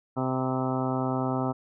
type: harmonic tone with a mistuned harmonic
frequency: 130 Hz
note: C3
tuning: 11 cents flat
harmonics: 1 / 2 / 3 / 4 / 5 / 6 / 7 / 8 / 9 / 10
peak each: -31 / -29 / -35 / -37 / -35 / -35 / -38 / -40 / -41 / -38 dBFS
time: 0.16-1.53 s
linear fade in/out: 20 ms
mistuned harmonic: 8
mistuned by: -42 cents
effects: none